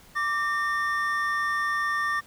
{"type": "tone pair together", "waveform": "triangle", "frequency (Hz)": [1173, 1822.6], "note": ["D6", "A#6"], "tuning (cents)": [-2, -39], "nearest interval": "minor sixth", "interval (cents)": 763, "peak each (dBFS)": -25, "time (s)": [0.15, 2.21], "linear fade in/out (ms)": 20, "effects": ["pink hiss -53 dBFS RMS until 2.26 s"]}